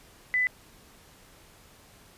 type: tone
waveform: sine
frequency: 2000 Hz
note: B6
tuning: 21 cents sharp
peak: -22 dBFS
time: 0.34-0.47 s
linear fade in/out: 0 ms
effects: pink hiss -55 dBFS RMS until 2.17 s + resampled to 32000 Hz